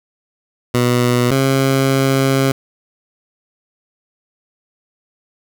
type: tone pair in turn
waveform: 15% pulse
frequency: 122.5 / 134.88 Hz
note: B2 / C#3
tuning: -14 / -47 cents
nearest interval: major second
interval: 167 cents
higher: second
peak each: -6 dBFS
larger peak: neither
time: 0.74-1.31 / 1.31-2.52 s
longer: second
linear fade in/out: 5 ms
effects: none